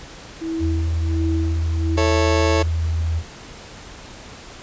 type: tone with tremolo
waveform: sine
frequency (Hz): 326.4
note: E4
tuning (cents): -17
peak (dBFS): -21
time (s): 0.41-1.97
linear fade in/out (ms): 10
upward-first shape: sine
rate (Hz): 1.4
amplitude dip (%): 90
type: tone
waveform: sine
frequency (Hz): 81.7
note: E2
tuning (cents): -15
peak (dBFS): -18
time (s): 0.59-3.23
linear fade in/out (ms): 50
type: chord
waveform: 30% pulse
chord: A major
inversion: second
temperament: just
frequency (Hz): 330 / 440 / 550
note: E4 / A4 / C#5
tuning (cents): +2 / 0 / -14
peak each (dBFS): -19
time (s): 1.97-2.63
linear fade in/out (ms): 10
effects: pink hiss -39 dBFS RMS until 4.62 s + resampled to 16000 Hz